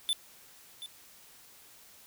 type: tone with echo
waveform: square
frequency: 3520 Hz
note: A7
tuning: in tune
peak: -27 dBFS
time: 0.09-0.13 s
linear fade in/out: 0 ms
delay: 730 ms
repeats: 1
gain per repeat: -13 dB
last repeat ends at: 0.86 s
effects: white hiss -56 dBFS RMS until 2.06 s